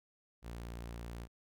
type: tone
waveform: sawtooth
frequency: 58.27 Hz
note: A#1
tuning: in tune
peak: -39 dBFS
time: 0.42-1.28 s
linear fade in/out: 50 ms
effects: none